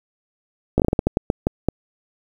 slowing click train, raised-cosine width 2 ms, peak -3 dBFS, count 12, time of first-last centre 0.78-1.686 s, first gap 17 ms, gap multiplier 1.29, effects 7-bit

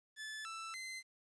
sawtooth tone with pitch steps, 1737 / 1326 / 2064 Hz, A6 / E6 / C7, -23 / +10 / -24 cents, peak -40 dBFS, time 0.16-1.03 s, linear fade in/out 50 ms, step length 290 ms, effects resampled to 22050 Hz + 12-bit

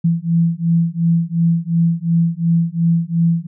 sine beating tone pair, 166.2 / 169 Hz, E3 / E3, +15 / +43 cents, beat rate 2.8 Hz, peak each -16 / -16 dBFS, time 0.04-3.47 s, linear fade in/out 10 ms, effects none

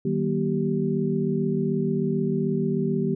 sine tone cluster, 154.7 / 190.7 / 237.4 / 387.8 Hz, D#3 / G3 / A#3 / G4, -10 / -47 / +32 / -19 cents, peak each -27 dBFS, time 0.05-3.15 s, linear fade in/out 5 ms, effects none

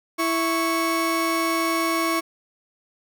30% pulse tone pair together, 330 / 1108.7 Hz, E4 / C#6, +2 / 0 cents, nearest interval octave + major sixth, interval 2098 cents, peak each -21 dBFS, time 0.18-2.21 s, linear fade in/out 20 ms, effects none

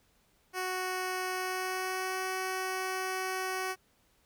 10% pulse tone with pitch glide, 370 to 374.9 Hz, F#4 to F#4, 0 to +23 cents, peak -24 dBFS, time 0.53-3.76 s, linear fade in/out 50 ms, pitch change +23 cents, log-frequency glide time 1.34-2.18 s, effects pink hiss -69 dBFS RMS until 4.25 s

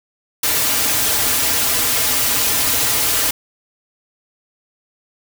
white noise with comb filter, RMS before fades -17 dBFS, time 0.43-3.31 s, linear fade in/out 5 ms, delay 5.4 ms, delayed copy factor -0.95, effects none

